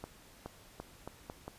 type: accelerating click train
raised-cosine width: 1 ms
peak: -27 dBFS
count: 6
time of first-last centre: 0.04-1.48 s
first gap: 420 ms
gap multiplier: 0.81
effects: pink hiss -58 dBFS RMS until 1.58 s + resampled to 32000 Hz